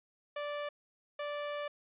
sawtooth tone bursts at uneven times, 585 Hz, D5, 7 cents flat, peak -32 dBFS, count 2, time 0.36-0.69 / 1.19-1.68 s, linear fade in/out 5 ms, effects resampled to 8000 Hz

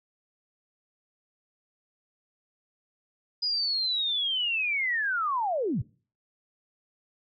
sine linear sweep, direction down, 4978 to 85.3 Hz, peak -25 dBFS, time 3.42-5.82 s, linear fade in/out 10 ms, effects noise-tail reverb RT60 0.4 s tail -22 dB re dry

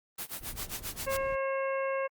white noise with tremolo, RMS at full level -36 dBFS, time 0.18-1.17 s, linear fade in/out 5 ms, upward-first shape sine, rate 7.5 Hz, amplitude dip 95%
brown noise, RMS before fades -45 dBFS, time 0.4-1.36 s, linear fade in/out 20 ms
harmonic tone, 540 Hz, C#5, 45 cents flat, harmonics 1 / 2 / 3 / 4 / 5, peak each -30 / -36 / -40 / -42 / -44 dBFS, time 1.06-2.08 s, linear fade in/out 20 ms
effects Opus 32 kbps

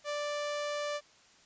sawtooth tone, 587.3 Hz, D5, in tune, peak -29 dBFS, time 0.04-1.01 s, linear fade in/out 50 ms, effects white hiss -61 dBFS RMS until 1.45 s + resampled to 16000 Hz

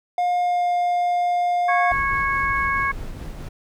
triangle tone with pitch glide, 712 to 707.5 Hz, F5 to F5, +33 to +22 cents, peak -16 dBFS, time 0.18-1.92 s, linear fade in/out 2 ms, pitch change -11 cents, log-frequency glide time 0.41-0.67 s
harmonic tone, 550 Hz, C#5, 14 cents flat, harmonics 2 / 3 / 4, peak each -22 / -24 / -25 dBFS, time 1.68-2.92 s, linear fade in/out 10 ms
brown noise with tremolo, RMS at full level -31 dBFS, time 1.91-3.49 s, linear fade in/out 10 ms, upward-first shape sine, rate 4.7 Hz, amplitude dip 25%
effects none

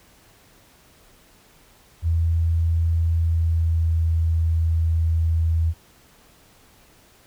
sine tone with pitch glide, 82.8 to 81.8 Hz, E2 to E2, +8 to -13 cents, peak -17 dBFS, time 2.02-5.74 s, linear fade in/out 50 ms, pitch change -21 cents, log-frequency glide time 3.14-4.07 s, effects pink hiss -54 dBFS RMS until 7.26 s

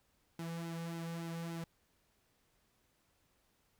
sawtooth tone with flanger, 166.9 Hz, E3, 22 cents sharp, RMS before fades -42 dBFS, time 0.39-1.64 s, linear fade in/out 2 ms, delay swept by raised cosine 1.7 to 3.1 ms, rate 3.5 Hz, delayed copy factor -0.65, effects pink hiss -75 dBFS RMS until 3.79 s

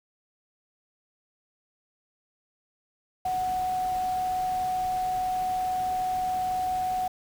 sine tone in noise, 740 Hz, F#5, in tune, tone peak -25 dBFS, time 3.25-7.08 s, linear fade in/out 5 ms, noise pink, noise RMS -43 dBFS, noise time 3.25-7.08 s, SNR +15 dB, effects none

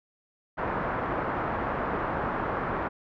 white low-pass noise, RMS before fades -30 dBFS, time 0.57-2.89 s, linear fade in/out 20 ms, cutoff 1400 Hz, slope 24 dB/octave, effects none

